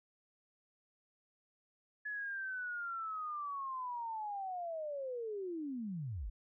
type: linear sweep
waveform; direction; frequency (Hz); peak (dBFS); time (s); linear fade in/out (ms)
sine; down; 1710 to 38; -38; 2.05-6.3; 10
effects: none